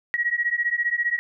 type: beating tone pair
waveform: sine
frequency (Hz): 1900 / 1915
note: A#6 / A#6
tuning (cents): +33 / +46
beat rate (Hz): 15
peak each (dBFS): -24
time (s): 0.14-1.19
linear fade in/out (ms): 0
effects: none